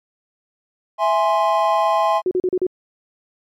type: chord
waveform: triangle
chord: E augmented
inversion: none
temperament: equal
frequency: 659.3 / 830.6 / 1046.5 Hz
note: E5 / G#5 / B#5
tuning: 0 / 0 / 0 cents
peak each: -17 dBFS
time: 0.98-2.22 s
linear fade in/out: 50 ms
type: tone bursts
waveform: sine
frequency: 366.4 Hz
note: F#4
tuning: 17 cents flat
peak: -15 dBFS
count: 5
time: 2.26-2.667 s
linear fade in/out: 2 ms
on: 51 ms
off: 38 ms
effects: MP3 64 kbps